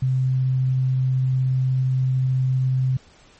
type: tone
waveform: sine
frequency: 130 Hz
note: C3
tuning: 11 cents flat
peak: -17 dBFS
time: 0.02-2.97 s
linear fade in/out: 5 ms
effects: pink hiss -52 dBFS RMS until 3.39 s + MP3 32 kbps